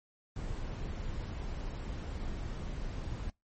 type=noise; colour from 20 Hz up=brown; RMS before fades=-38 dBFS; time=0.36-3.3 s; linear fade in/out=2 ms; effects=noise-tail reverb RT60 0.2 s tail -25 dB re dry + MP3 32 kbps